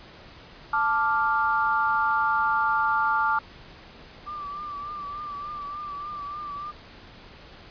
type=chord; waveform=sine; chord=D minor; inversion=second; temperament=equal; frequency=880 / 1174.7 / 1396.9 Hz; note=A5 / D6 / F6; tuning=0 / 0 / 0 cents; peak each=-25 dBFS; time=0.73-3.39 s; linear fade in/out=5 ms
type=tone with vibrato; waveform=sine; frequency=1174.7 Hz; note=D6; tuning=in tune; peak=-32 dBFS; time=4.26-6.72 s; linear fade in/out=20 ms; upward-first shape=triangle; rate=3.4 Hz; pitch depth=51 cents each way
effects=pink hiss -47 dBFS RMS until 7.7 s + resampled to 11025 Hz